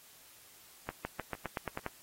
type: accelerating click train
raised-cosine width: 0.5 ms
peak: -21 dBFS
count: 9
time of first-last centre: 0.89-1.864 s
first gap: 160 ms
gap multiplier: 0.92
effects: white hiss -58 dBFS RMS until 2.02 s + AAC 48 kbps